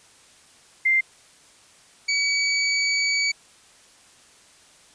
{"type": "tone pair in turn", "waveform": ["sine", "25% pulse"], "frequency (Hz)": [2093, 2273], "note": ["C7", "C#7"], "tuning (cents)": [0, 43], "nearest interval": "minor second", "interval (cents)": 143, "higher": "second", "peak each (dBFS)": -16, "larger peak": "neither", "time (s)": [[0.85, 1.01], [2.08, 3.32]], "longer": "second", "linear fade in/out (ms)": 10, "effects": ["white hiss -53 dBFS RMS until 4.94 s", "resampled to 22050 Hz"]}